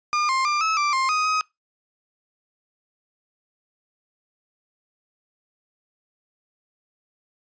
35% pulse tone with pitch steps, 1208 / 1056 / 1192 / 1296 / 1175 / 1057 / 1250 / 1261 Hz, D6 / C6 / D6 / E6 / D6 / C6 / D#6 / D#6, +48 / +16 / +25 / -30 / +1 / +17 / +8 / +23 cents, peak -18 dBFS, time 0.13-1.41 s, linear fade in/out 0 ms, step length 160 ms, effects noise-tail reverb RT60 0.2 s tail -24 dB re dry + resampled to 16000 Hz

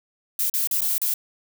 violet noise with dropouts, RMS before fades -23 dBFS, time 0.39-1.14 s, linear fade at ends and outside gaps 2 ms, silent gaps 0.498-0.538 / 0.673-0.711 / 0.808-0.817 / 0.981-1.016 s, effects none

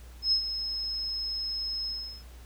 sine tone with ADSR envelope, 5170 Hz, E8, 34 cents flat, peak -20 dBFS, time 0.22-2.24 s, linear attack 100 ms, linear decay 89 ms, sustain -10 dB, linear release 380 ms, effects added 60 Hz sine -45 dBFS peak until 2.45 s + pink hiss -56 dBFS RMS until 2.45 s

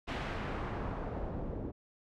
pink noise with low-pass filter sweep, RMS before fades -38 dBFS, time 0.07-1.72 s, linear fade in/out 20 ms, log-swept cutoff 2800 to 430 Hz, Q 0.9, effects none

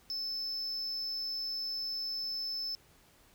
triangle tone, 5260 Hz, E8, 5 cents flat, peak -33 dBFS, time 0.1-2.75 s, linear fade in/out 0 ms, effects pink hiss -63 dBFS RMS until 3.34 s

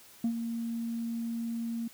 sine tone with ADSR envelope, 231.1 Hz, A#3, 15 cents flat, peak -22 dBFS, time 0.24-1.88 s, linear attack 4 ms, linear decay 80 ms, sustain -9 dB, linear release 7 ms, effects tanh soft clip ceiling -24 dBFS + white hiss -55 dBFS RMS until 1.93 s

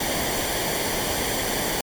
pink noise with comb filter, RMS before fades -25 dBFS, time 0-1.81 s, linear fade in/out 5 ms, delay 0.76 ms, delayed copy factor -0.6, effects MP3 96 kbps

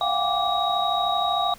sine tone cluster, 692 / 725 / 795 / 1164 / 3799 Hz, F5 / F#5 / G5 / D6 / A#7, -16 / -35 / +24 / -16 / +32 cents, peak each -27 dBFS, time 0.01-1.54 s, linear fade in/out 2 ms, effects pink hiss -48 dBFS RMS until 1.58 s

